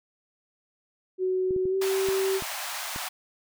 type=tone with pitch glide; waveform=sine; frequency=372.1 to 385 Hz; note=F#4 to G4; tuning=+10 to -31 cents; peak=-23 dBFS; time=1.18-2.41 s; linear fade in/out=50 ms; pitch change=+59 cents; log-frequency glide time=1.68-1.76 s
type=clicks; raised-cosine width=3 ms; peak=-25 dBFS; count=6; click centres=1.508 / 1.563 / 1.655 / 2.087 / 2.423 / 2.961 s
type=high-pass noise; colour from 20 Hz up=pink; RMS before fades=-34 dBFS; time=1.81-3.09 s; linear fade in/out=10 ms; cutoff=660 Hz; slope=48 dB/octave
effects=none